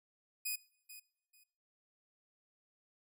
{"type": "tone with echo", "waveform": "5% pulse", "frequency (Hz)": 2489, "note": "D#7", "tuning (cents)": 0, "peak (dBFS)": -26, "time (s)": [0.45, 0.56], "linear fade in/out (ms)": 10, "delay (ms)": 440, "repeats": 2, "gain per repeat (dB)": -14, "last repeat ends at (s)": 1.44, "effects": ["noise-tail reverb RT60 0.8 s tail -23 dB re dry"]}